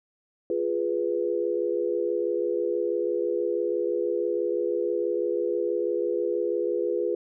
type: chord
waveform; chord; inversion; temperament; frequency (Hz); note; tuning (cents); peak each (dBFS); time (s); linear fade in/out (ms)
sine; F diminished; none; equal; 349.2 / 415.3 / 493.9; F4 / Ab4 / Cb5; 0 / 0 / 0; -28; 0.5-7.15; 2
effects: none